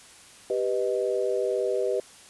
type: chord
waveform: sine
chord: G augmented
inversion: none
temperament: equal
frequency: 392 / 493.9 / 622.3 Hz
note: G4 / B4 / D#5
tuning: 0 / 0 / 0 cents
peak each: -27 / -27 / -30 dBFS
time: 0.5-2 s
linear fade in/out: 2 ms
effects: white hiss -50 dBFS RMS until 2.29 s + resampled to 24000 Hz